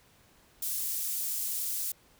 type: high-pass noise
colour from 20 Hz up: pink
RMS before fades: -33 dBFS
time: 0.62-1.92 s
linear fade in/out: 5 ms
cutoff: 10000 Hz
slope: 12 dB/octave
effects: pink hiss -62 dBFS RMS until 2.19 s